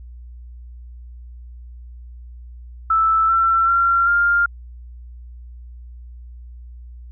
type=tone with pitch steps; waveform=sine; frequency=1318.5 / 1345.4 / 1372.9 / 1400.9 Hz; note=E6 / E6 / F6 / F6; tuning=0 / +35 / -30 / +5 cents; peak=-13 dBFS; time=2.9-4.46 s; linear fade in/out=5 ms; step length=390 ms; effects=added 60 Hz sine -35 dBFS peak until 7.11 s